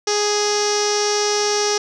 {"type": "tone with low-pass filter", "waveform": "sawtooth", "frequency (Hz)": 415.3, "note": "G#4", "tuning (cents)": 0, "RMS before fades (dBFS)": -19, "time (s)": [0.07, 1.78], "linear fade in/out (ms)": 5, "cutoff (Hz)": 5700, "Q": 7.9, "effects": []}